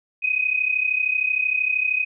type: tone pair together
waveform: sine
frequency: 2500 / 2533 Hz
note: D#7 / D#7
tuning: +8 / +30 cents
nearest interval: unison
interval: 22 cents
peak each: -21 / -23 dBFS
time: 0.22-2.05 s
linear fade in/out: 20 ms
effects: none